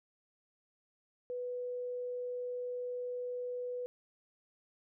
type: tone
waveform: sine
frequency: 493.9 Hz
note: B4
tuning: in tune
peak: -36 dBFS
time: 1.3-3.86 s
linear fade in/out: 0 ms
effects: none